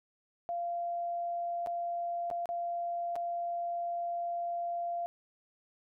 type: tone with dropouts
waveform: sine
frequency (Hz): 691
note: F5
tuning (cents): -19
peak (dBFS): -32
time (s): 0.49-5.06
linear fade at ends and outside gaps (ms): 0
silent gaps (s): 1.662-1.671 / 2.302-2.312 / 2.457-2.49 / 3.156-3.162
effects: none